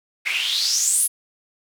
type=noise with band-pass filter sweep; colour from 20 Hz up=white; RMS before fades=-21 dBFS; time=0.25-1.08 s; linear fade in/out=20 ms; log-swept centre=2100 to 11000 Hz; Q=7; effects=none